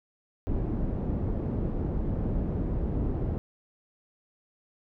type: low-pass noise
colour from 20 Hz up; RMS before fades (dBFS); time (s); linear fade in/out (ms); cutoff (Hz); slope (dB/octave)
pink; -29; 0.47-3.38; 0; 360; 12
effects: none